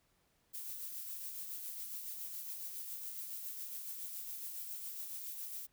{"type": "noise with tremolo", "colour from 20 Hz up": "violet", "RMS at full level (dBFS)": -43, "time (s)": [0.53, 5.67], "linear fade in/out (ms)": 20, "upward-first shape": "sine", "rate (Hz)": 7.2, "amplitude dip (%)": 35, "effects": ["pink hiss -75 dBFS RMS until 5.72 s"]}